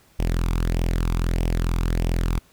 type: tone with flanger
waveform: sawtooth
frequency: 42.29 Hz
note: E1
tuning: 45 cents sharp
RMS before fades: -22 dBFS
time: 0.19-2.39 s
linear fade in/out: 0 ms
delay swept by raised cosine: 0.35 to 0.85 ms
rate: 1.6 Hz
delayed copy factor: +0.55
effects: pink hiss -57 dBFS RMS until 2.52 s